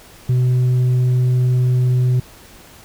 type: tone with tanh clipping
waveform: sine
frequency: 125.8 Hz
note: B2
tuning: 32 cents sharp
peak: -13 dBFS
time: 0.29-2.2 s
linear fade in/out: 5 ms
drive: 3 dB
effects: pink hiss -43 dBFS RMS until 2.84 s